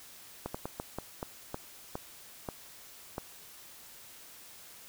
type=slowing click train; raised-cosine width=1 ms; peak=-21 dBFS; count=10; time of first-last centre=0.46-3.181 s; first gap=85 ms; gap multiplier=1.3; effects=white hiss -52 dBFS RMS until 4.88 s